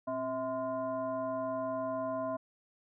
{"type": "tone with frequency modulation", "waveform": "sine", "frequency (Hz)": 649, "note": "E5", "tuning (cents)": -27, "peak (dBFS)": -32, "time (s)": [0.07, 2.37], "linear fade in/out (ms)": 10, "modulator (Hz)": 384, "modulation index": 0.95, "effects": []}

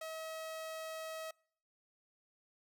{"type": "tone", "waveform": "sawtooth", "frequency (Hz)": 640, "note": "D#5", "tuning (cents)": 49, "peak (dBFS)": -38, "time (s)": [0.01, 1.31], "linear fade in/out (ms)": 5, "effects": ["noise-tail reverb RT60 0.6 s tail -26 dB re dry"]}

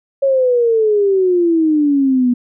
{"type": "exponential sweep", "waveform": "sine", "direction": "down", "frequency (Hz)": [554.4, 241.5], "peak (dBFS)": -10, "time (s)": [0.22, 2.34], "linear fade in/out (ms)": 10, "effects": []}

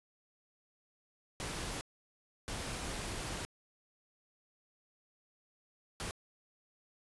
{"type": "noise bursts at uneven times", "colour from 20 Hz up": "pink", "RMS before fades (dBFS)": -40, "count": 3, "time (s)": [[1.4, 1.81], [2.48, 3.45], [6, 6.11]], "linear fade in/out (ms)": 0, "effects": ["resampled to 24000 Hz"]}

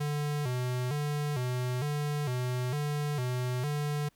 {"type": "tone with vibrato", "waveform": "square", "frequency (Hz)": 135.9, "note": "C#3", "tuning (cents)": -34, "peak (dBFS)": -30, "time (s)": [0, 4.09], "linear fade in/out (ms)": 10, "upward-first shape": "square", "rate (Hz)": 1.1, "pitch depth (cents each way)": 140, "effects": ["pink hiss -69 dBFS RMS until 4.15 s"]}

